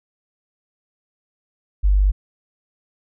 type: tone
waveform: sine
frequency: 49 Hz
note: G1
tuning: in tune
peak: -12 dBFS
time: 1.83-2.12 s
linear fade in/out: 20 ms
effects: none